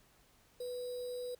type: tone with sample-and-hold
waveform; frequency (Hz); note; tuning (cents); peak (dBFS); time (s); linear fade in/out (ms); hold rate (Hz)
sine; 493.9; B4; 0; -38; 0.6-1.35; 5; 4410
effects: pink hiss -67 dBFS RMS until 1.39 s